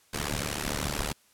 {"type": "noise with amplitude modulation", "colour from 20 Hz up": "pink", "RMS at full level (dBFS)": -27, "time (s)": [0.13, 1.13], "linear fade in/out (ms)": 10, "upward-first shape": "sine", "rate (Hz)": 73.3, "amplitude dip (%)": 100, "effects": ["white hiss -63 dBFS RMS until 1.33 s", "low-pass 12000 Hz 12 dB/octave"]}